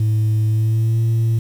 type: tone with pitch glide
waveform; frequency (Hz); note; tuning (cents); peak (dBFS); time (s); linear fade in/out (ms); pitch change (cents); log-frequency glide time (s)
sine; 108.7 to 113.58; A2 to A#2; -21 to -45; -11; 0-1.39; 5; +76; 0.47-0.99
effects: tanh soft clip ceiling -13 dBFS + 7-bit